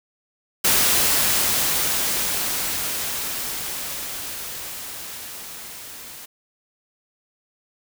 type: noise with level ramp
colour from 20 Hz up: white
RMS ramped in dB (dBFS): -17 to -39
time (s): 0.64-6.26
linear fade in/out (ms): 10
effects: none